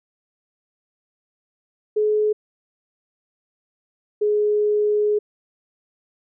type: tone pair in turn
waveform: sine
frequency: 425 / 419.1 Hz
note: G#4 / G#4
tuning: +40 / +16 cents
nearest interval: unison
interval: 24 cents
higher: first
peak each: -16 dBFS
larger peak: neither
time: 1.96-2.33 / 4.21-5.19 s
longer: second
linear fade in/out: 10 ms
effects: none